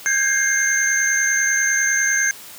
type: tone cluster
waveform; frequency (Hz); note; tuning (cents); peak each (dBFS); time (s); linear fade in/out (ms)
sine; 1572 / 1642 / 2117 / 6310; G6 / G#6 / C7 / G8; +4 / -20 / +20 / +10; -23 / -20 / -24 / -20; 0.06-2.31; 0
effects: white hiss -39 dBFS RMS until 2.58 s + high-pass 100 Hz 12 dB/octave